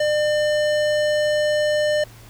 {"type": "tone with hard clipping", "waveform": "sine", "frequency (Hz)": 600, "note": "D5", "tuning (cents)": 37, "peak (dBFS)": -19, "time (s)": [0, 2.04], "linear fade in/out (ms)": 5, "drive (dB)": 17, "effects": ["added 114 Hz sine -44 dBFS peak until 2.29 s", "pink hiss -47 dBFS RMS until 2.29 s"]}